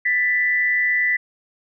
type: tone pair together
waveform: sine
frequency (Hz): 1766.7 / 1983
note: A6 / B6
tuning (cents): +7 / +7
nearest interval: major second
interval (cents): 200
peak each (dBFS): -24 / -17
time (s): 0.05-1.17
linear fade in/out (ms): 10
effects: none